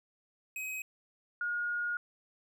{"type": "tone pair in turn", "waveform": ["square", "sine"], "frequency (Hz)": [2532, 1433.4], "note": ["D#7", "F6"], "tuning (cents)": [30, 45], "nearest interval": "minor seventh", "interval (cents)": 985, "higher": "first", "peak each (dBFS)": [-37, -31], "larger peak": "second", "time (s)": [[0.56, 0.82], [1.41, 1.97]], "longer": "second", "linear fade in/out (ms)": 2, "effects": []}